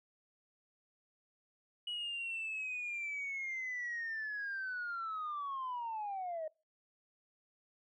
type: linear sweep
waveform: sine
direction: down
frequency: 2930 to 614 Hz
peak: -36 dBFS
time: 1.87-6.48 s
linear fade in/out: 5 ms
effects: noise-tail reverb RT60 0.3 s tail -25 dB re dry + tanh soft clip ceiling -34 dBFS